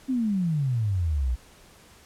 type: exponential sweep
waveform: sine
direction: down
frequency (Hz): 270.5 to 57.8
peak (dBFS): -22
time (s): 0.08-1.36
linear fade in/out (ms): 20
effects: pink hiss -53 dBFS RMS until 2.05 s + low-pass 12000 Hz 12 dB/octave